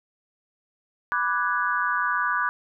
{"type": "chord", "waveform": "sine", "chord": "G# half-diminished seventh", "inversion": "first", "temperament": "equal", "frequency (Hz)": [987.8, 1174.7, 1480, 1661.2], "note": ["B5", "D6", "F#6", "G#6"], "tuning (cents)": [0, 0, 0, 0], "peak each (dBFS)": [-29, -26, -26, -29], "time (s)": [1.12, 2.49], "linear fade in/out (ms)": 0, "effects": []}